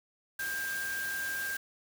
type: tone in noise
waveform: sine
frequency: 1594 Hz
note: G6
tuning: 28 cents sharp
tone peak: -33 dBFS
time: 0.39-1.57 s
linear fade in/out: 5 ms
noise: white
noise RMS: -41 dBFS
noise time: 0.39-1.57 s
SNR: +5 dB
effects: none